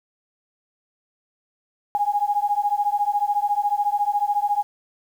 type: beating tone pair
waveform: sine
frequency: 816 / 830 Hz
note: G#5 / G#5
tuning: -31 / -1 cents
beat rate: 14 Hz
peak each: -22 dBFS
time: 1.95-4.63 s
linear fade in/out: 0 ms
effects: 8-bit